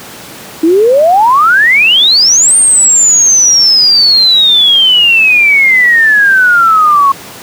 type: exponential two-way sweep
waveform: sine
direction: up then down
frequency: 311.1 to 8870 to 1089 Hz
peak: -3 dBFS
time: 0.63-7.12 s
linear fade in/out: 5 ms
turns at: 2.56 s
effects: pink hiss -28 dBFS RMS until 7.42 s + high-pass 150 Hz 12 dB/octave